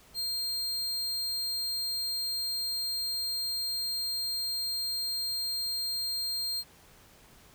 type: tone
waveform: 40% pulse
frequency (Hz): 4200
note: C8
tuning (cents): +6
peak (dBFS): -29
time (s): 0.14-6.64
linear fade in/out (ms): 50
effects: pink hiss -57 dBFS RMS until 7.54 s